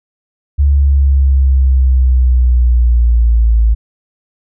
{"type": "linear sweep", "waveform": "sine", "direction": "down", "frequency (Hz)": [71.3, 55], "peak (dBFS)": -6, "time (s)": [0.58, 3.75], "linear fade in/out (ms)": 20, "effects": []}